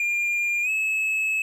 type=tone with pitch glide; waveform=triangle; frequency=2403 to 2590 Hz; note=D7 to E7; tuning=+39 to -31 cents; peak=-20 dBFS; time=0-1.42 s; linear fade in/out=2 ms; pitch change=+130 cents; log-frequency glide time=0.62-0.7 s; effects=none